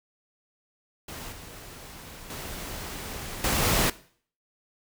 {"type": "noise with level steps", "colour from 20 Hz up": "pink", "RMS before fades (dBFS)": [-39, -44, -37, -25, -23], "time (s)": [1.08, 3.9], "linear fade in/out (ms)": 5, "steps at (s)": [1.32, 2.3, 3.44, 3.62], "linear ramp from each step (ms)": 2, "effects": ["noise-tail reverb RT60 0.5 s tail -18 dB re dry"]}